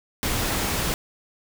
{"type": "noise", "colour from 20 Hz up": "pink", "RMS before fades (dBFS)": -25, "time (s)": [0.23, 0.94], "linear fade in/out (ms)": 0, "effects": []}